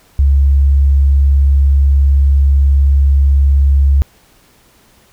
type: tone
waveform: sine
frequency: 69.3 Hz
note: C#2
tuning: in tune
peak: -6 dBFS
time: 0.19-4.02 s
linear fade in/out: 0 ms
effects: pink hiss -49 dBFS RMS until 5.12 s